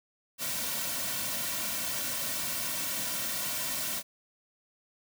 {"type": "noise with comb filter", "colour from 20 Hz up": "white", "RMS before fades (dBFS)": -33, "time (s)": [0.38, 4.03], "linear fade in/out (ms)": 50, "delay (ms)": 2.4, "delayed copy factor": -0.7, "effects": []}